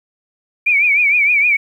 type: tone with vibrato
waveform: sine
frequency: 2341 Hz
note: D7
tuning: 6 cents flat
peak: -10 dBFS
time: 0.66-1.57 s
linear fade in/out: 10 ms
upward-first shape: triangle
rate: 6.5 Hz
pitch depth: 120 cents each way
effects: 8-bit